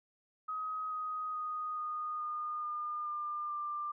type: tone with pitch steps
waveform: sine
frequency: 1263 / 1252.1 / 1241.3 / 1230.6 / 1220 / 1209.5 / 1199 / 1188.7 Hz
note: D#6 / D#6 / D#6 / D#6 / D#6 / D#6 / D6 / D6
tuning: +26 / +11 / -4 / -19 / -34 / -49 / +36 / +21 cents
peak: -35 dBFS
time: 0.48-3.92 s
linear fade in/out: 10 ms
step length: 430 ms
effects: none